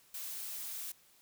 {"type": "noise", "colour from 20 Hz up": "blue", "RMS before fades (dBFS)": -42, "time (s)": [0.14, 0.92], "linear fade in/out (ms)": 5, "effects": ["white hiss -65 dBFS RMS until 1.21 s"]}